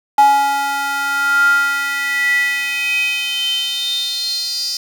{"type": "tone with high-pass filter sweep", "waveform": "square", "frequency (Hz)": 279.8, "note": "C#4", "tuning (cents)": 16, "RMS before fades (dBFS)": -17, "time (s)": [0.18, 4.77], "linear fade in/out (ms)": 2, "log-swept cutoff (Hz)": [850, 5000], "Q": 9.6, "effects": []}